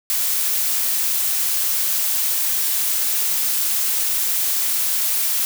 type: noise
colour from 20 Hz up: blue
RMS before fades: -20 dBFS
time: 0.1-5.45 s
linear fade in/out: 0 ms
effects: none